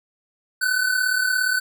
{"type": "tone pair together", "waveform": "square", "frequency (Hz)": [1480, 1517.2], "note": ["F#6", "F#6"], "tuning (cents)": [0, 43], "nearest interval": "unison", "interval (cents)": 43, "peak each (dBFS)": [-25, -21], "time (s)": [0.61, 1.6], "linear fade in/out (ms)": 10, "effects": []}